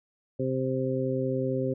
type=harmonic tone; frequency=130.81 Hz; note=C3; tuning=in tune; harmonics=1 / 2 / 3 / 4; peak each=-31 / -31 / -31 / -31 dBFS; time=0.39-1.74 s; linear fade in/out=10 ms; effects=none